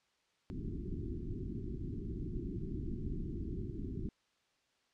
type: low-pass noise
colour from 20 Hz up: pink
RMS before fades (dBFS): -40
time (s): 0.5-4.09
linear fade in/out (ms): 0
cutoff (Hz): 390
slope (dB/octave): 96
effects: white hiss -75 dBFS RMS until 4.93 s + low-pass 5000 Hz 12 dB/octave